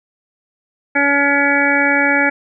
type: harmonic tone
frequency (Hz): 283.1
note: C#4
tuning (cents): +37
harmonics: 1 / 2 / 3 / 5 / 6 / 7 / 8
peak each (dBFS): -19 / -21 / -21 / -20 / -17 / -21 / -18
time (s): 0.95-2.3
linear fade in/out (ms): 10
effects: none